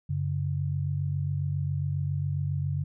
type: tone pair together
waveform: sine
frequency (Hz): 95.16 / 142.5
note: F#2 / C#3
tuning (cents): +49 / +48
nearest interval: perfect fifth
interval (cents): 699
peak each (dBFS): -30 / -28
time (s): 0.09-2.84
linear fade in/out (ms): 10
effects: none